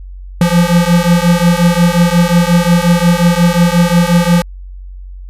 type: beating tone pair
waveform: square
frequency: 170.4 / 176 Hz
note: F3 / F3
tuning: -42 / +14 cents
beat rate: 5.6 Hz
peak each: -11 dBFS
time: 0.41-4.42 s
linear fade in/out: 2 ms
effects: added 46 Hz sine -26 dBFS peak until 5.29 s + resampled to 32000 Hz